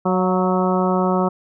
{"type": "harmonic tone with a mistuned harmonic", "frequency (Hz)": 185, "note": "F#3", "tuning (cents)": 0, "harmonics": [1, 2, 3, 4, 5, 6, 7], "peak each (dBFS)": [-19, -22, -24, -25, -26, -27, -27], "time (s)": [0.05, 1.29], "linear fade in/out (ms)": 10, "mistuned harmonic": 4, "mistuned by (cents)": -31, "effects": []}